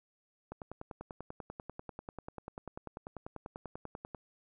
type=click train; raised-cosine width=1 ms; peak=-28 dBFS; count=38; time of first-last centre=0.52-4.147 s; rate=10.2 Hz; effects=none